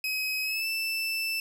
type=tone with pitch glide; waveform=30% pulse; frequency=2539 to 2653 Hz; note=D#7 to E7; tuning=+34 to +10 cents; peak=-25 dBFS; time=0.04-1.4 s; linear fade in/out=2 ms; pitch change=+76 cents; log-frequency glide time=0.43-0.67 s; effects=10-bit